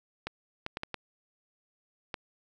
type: clicks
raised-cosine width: 0.3 ms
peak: -18 dBFS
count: 6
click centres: 0.27 / 0.664 / 0.771 / 0.834 / 0.943 / 2.142 s
effects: none